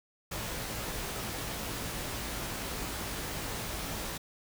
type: noise with comb filter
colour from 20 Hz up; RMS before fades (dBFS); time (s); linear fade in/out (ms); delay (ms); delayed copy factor
pink; -37; 0.31-4.18; 10; 18; +0.5
effects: none